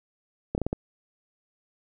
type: slowing click train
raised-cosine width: 2 ms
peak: -13 dBFS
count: 5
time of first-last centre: 0.55-0.729 s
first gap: 29 ms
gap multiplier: 1.3
effects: none